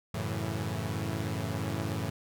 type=chord; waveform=sawtooth; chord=F# minor seventh; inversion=none; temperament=equal with one note detuned; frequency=92.5 / 109.37 / 138.59 / 164.81 Hz; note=F#2 / A2 / C#3 / E3; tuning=0 / -10 / 0 / 0 cents; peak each=-33 / -31 / -35 / -34 dBFS; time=0.14-2.1 s; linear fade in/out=5 ms; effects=none